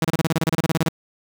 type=tone bursts; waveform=sawtooth; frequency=162 Hz; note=E3; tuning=30 cents flat; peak=-13 dBFS; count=16; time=0.02-0.887 s; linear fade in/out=2 ms; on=27 ms; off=29 ms; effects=7-bit